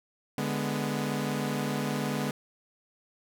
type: chord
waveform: sawtooth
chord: G# diminished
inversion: second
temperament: equal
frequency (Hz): 146.83 / 207.7 / 246.9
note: D3 / G#3 / B3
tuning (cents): 0 / 0 / 0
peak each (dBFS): -29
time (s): 0.38-2.31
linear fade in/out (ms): 2
effects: none